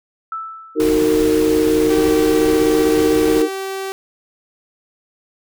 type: tone with exponential decay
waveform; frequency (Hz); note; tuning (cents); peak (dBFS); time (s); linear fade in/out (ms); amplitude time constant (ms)
sine; 1318.5; E6; 0; -21; 0.32-1.2; 2; 190
type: chord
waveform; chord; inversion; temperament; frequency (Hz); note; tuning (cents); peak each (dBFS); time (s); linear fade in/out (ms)
sine; D# minor; none; equal with one note detuned; 311.1 / 370 / 457.4; D#4 / F#4 / A#4; 0 / 0 / -33; -16 / -20 / -15; 0.75-3.49; 50
type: noise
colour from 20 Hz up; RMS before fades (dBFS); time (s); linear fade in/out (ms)
pink; -27; 0.8-3.42; 0
type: tone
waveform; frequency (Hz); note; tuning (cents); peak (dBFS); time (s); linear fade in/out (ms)
sawtooth; 386; G4; -27; -19; 1.9-3.92; 0
effects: none